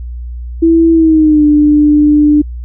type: tone with pitch glide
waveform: sine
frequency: 329.6 to 297.1 Hz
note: E4 to D4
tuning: 0 to +20 cents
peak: -4 dBFS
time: 0.62-2.42 s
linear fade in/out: 10 ms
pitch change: -180 cents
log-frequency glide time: 0.92-1.45 s
effects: added 60 Hz sine -20 dBFS peak until 2.64 s